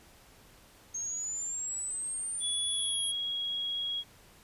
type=exponential sweep; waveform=sine; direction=up; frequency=6420 to 10760 Hz; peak=-33 dBFS; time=0.94-3.12 s; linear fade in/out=10 ms
type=tone with pitch glide; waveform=sine; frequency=3395 to 3308 Hz; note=G#7 to G#7; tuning=+37 to -8 cents; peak=-31 dBFS; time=2.4-4.04 s; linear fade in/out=50 ms; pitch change=-45 cents; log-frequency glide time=2.67-3.03 s
effects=pink hiss -58 dBFS RMS until 4.43 s + resampled to 32000 Hz